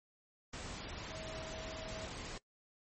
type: tone in noise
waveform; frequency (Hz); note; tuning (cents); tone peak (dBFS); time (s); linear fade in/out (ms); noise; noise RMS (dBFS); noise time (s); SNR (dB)
sine; 640; D#5; +49; -47; 1.1-2.06; 5; pink; -45; 0.53-2.38; -5
effects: noise-tail reverb RT60 0.1 s tail -20 dB re dry + MP3 32 kbps